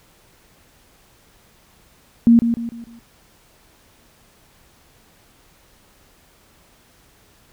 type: tone with echo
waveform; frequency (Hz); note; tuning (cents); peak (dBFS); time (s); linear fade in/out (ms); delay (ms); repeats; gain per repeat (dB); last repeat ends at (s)
sine; 233.1; A#3; 0; -7; 2.27-2.39; 0; 150; 4; -8; 2.99
effects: pink hiss -54 dBFS RMS until 7.52 s